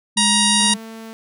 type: tone with vibrato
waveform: sine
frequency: 208.4 Hz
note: G#3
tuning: 6 cents sharp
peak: -21 dBFS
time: 0.16-0.77 s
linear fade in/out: 20 ms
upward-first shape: square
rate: 5.9 Hz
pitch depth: 8 cents each way
type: harmonic tone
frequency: 945 Hz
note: A#5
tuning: 23 cents sharp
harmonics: 1 / 2 / 3 / 4 / 5 / 6 / 7 / 8 / 9 / 10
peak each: -23 / -25 / -23 / -19 / -25 / -24 / -27 / -28 / -29 / -20 dBFS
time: 0.17-0.74 s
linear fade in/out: 5 ms
type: tone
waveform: sawtooth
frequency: 223.9 Hz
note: A3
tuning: 30 cents sharp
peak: -29 dBFS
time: 0.6-1.13 s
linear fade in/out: 0 ms
effects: none